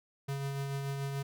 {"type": "tone with tremolo", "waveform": "square", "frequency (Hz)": 138.59, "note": "C#3", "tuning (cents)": 0, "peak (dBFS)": -33, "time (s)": [0.28, 1.23], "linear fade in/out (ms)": 10, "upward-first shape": "triangle", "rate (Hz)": 6.9, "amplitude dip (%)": 35, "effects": []}